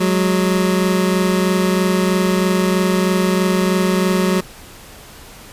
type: tone pair together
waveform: 25% pulse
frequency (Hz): 184.59 / 207.7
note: F#3 / G#3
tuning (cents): -4 / 0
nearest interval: major second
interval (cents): 204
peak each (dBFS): -11 / -17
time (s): 0-4.41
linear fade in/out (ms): 10
effects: pink hiss -39 dBFS RMS until 5.52 s + resampled to 32000 Hz